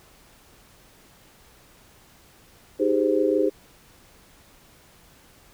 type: chord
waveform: sine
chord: Ab major seventh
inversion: second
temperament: just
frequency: 311.5 / 389.3 / 415.3 / 519.1 Hz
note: Eb4 / G4 / Ab4 / C5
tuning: +2 / -12 / 0 / -14 cents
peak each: -24 dBFS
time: 2.79-3.5 s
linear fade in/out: 20 ms
effects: pink hiss -54 dBFS RMS until 5.53 s